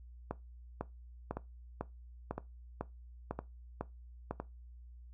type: two click trains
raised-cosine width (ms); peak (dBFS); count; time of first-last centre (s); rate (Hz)
1; -24 / -22; 4 / 9; 1.37-4.4 / 0.31-4.31; 0.99 / 2
effects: noise-tail reverb RT60 0.2 s tail -18 dB re dry + added 60 Hz sine -50 dBFS peak until 5.13 s